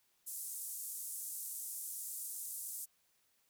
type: band-pass noise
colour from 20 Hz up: pink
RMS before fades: -44 dBFS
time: 0.26-2.86 s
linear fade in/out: 20 ms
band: 8300 to 14000 Hz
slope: 24 dB/octave
effects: white hiss -75 dBFS RMS until 3.49 s